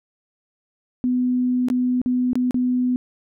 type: tone with dropouts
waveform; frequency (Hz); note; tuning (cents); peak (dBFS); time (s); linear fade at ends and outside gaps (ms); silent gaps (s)
sine; 250; B3; +21; -17; 1.04-2.96; 0; 1.685-1.701 / 2.016-2.06 / 2.332-2.355 / 2.509-2.544
effects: none